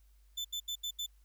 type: tone bursts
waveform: 35% pulse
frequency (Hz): 3520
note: A7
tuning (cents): 0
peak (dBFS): -33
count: 5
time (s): 0.37-1.064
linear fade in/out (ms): 10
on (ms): 78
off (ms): 76
effects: added 50 Hz sine -60 dBFS peak until 1.24 s + white hiss -75 dBFS RMS until 1.24 s